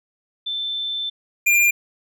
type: tone pair in turn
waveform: sine / square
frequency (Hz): 3540 / 2398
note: A7 / D7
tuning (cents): +10 / +36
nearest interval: perfect fifth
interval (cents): 674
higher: first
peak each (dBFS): -23 / -14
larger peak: second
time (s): 0.46-1.1 / 1.46-1.71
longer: first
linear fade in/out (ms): 10
effects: none